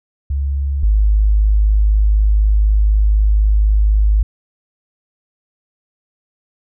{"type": "tone pair in turn", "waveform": "sine", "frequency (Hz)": [69.3, 52.01], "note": ["C#2", "G#1"], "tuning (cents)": [0, 3], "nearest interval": "perfect fourth", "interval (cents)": 497, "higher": "first", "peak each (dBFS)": [-15, -9], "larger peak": "second", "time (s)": [[0.3, 0.83], [0.83, 4.23]], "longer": "second", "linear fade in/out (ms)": 5, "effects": []}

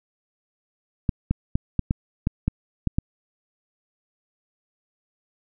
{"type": "clicks", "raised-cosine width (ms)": 5, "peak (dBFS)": -8, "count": 9, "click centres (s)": [1.092, 1.31, 1.555, 1.793, 1.909, 2.271, 2.48, 2.873, 2.985], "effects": []}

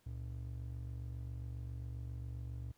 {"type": "ring-modulated tone", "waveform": "triangle", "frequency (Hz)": 92.9, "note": "F#2", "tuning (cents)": 7, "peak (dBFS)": -36, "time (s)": [0.06, 2.72], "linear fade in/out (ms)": 5, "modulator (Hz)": 23.7, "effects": ["pink hiss -73 dBFS RMS until 2.77 s"]}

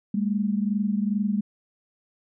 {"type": "tone pair together", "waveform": "sine", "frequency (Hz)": [201.6, 224], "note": ["G3", "A3"], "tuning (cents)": [49, 31], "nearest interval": "major second", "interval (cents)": 182, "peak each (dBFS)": [-23, -27], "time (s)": [0.14, 1.41], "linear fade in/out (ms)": 5, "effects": []}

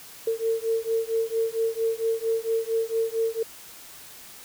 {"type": "beating tone pair", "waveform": "sine", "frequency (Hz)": [450, 454.4], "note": ["A4", "A#4"], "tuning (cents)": [39, -44], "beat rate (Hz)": 4.4, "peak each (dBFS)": -26, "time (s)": [0.27, 3.43], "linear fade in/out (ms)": 5, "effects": ["white hiss -45 dBFS RMS until 4.44 s"]}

